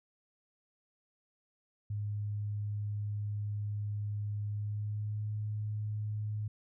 sine tone with pitch glide, 103.83 to 106.01 Hz, G#2 to G#2, 0 to +36 cents, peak -33 dBFS, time 1.9-6.48 s, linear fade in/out 5 ms, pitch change +36 cents, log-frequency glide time 4.49-5.28 s, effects none

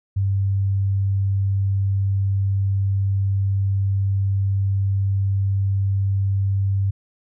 sine tone, 98 Hz, G2, in tune, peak -17 dBFS, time 0.16-6.91 s, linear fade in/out 10 ms, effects none

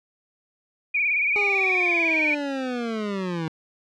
sine tone with vibrato, 2348 Hz, D7, 1 cent flat, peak -19 dBFS, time 0.94-2.35 s, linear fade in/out 10 ms, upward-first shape sine, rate 18 Hz, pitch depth 81 cents each way
25% pulse linear sweep, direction down, 414.8 to 156.6 Hz, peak -22 dBFS, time 1.36-3.48 s, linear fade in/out 0 ms
effects low-pass 4000 Hz 12 dB/octave

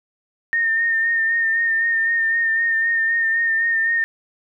sine tone with vibrato, 1825 Hz, A#6, 37 cents flat, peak -16 dBFS, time 0.53-4.04 s, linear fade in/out 0 ms, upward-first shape sine, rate 3.9 Hz, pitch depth 27 cents each way, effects none

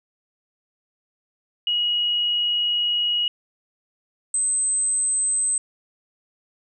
sine tone pair in turn, 2900 / 8202 Hz, F#7 / C9, -35 / -36 cents, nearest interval octave + tritone, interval 1799 cents, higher second, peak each -19 dBFS, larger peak neither, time 1.67-3.28 / 4.34-5.58 s, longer first, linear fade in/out 2 ms, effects none

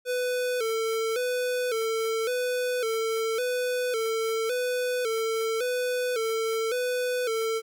square tone with vibrato, 472.3 Hz, A#4, 23 cents sharp, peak -26 dBFS, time 0.05-7.62 s, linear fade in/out 50 ms, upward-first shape square, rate 0.9 Hz, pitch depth 92 cents each way, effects none

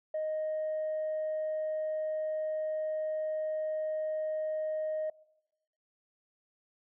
sine tone, 622.3 Hz, D#5, in tune, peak -29 dBFS, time 0.14-5.1 s, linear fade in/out 5 ms, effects noise-tail reverb RT60 1.0 s tail -24 dB re dry + tanh soft clip ceiling -28 dBFS

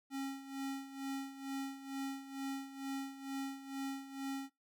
square tone with tremolo, 272 Hz, C#4, 33 cents flat, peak -38 dBFS, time 0.1-4.5 s, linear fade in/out 50 ms, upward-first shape sine, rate 2.2 Hz, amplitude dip 75%, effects noise-tail reverb RT60 0.2 s tail -22 dB re dry

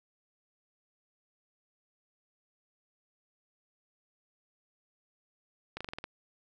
slowing click train, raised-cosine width 0.3 ms, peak -22 dBFS, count 7, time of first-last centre 5.77-6.041 s, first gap 36 ms, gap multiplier 1.09, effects none

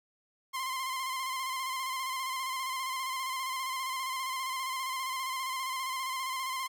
sawtooth tone with vibrato, 1046.5 Hz, C6, in tune, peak -29 dBFS, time 0.53-6.68 s, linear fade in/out 20 ms, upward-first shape square, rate 15 Hz, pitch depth 33 cents each way, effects none

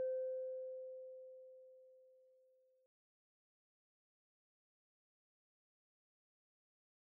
sine tone with exponential decay, 517 Hz, C5, 21 cents flat, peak -35 dBFS, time 0-2.86 s, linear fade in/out 0 ms, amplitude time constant 620 ms, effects tanh soft clip ceiling -31 dBFS

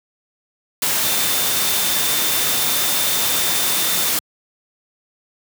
sine tone in noise, 3585 Hz, A7, 32 cents sharp, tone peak -26 dBFS, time 1.03-4.09 s, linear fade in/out 2 ms, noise white, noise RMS -19 dBFS, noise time 0.82-4.19 s, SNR -10 dB, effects high-pass 100 Hz 12 dB/octave

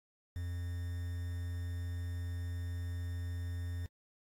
triangle tone with quantisation, 87.31 Hz, F2, in tune, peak -34 dBFS, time 0.36-3.86 s, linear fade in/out 0 ms, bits 9, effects AAC 64 kbps

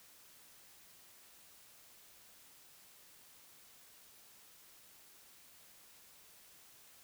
silence, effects white hiss -61 dBFS RMS until 7.03 s

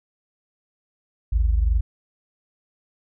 sine tone pair together, 54.32 / 76.9 Hz, A1 / D#2, -22 / -20 cents, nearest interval tritone, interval 602 cents, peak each -17 / -24 dBFS, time 1.32-1.81 s, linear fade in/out 10 ms, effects none

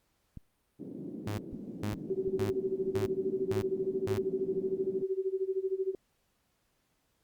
clicks, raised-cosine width 5 ms, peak -31 dBFS, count 4, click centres 0.373 / 1.53 / 1.926 / 2.278 s
pink band-pass noise, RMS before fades -42 dBFS, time 0.79-5.03 s, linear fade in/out 10 ms, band 190 to 340 Hz, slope 24 dB/octave
sawtooth tone bursts, 103.83 Hz, G#2, in tune, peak -29 dBFS, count 6, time 1.27-4.18 s, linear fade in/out 0 ms, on 110 ms, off 450 ms
sine tone with tremolo, 381.3 Hz, G4, 48 cents flat, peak -26 dBFS, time 2.1-5.95 s, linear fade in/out 2 ms, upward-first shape sine, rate 13 Hz, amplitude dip 90%
effects pink hiss -75 dBFS RMS until 7.23 s + Opus 48 kbps

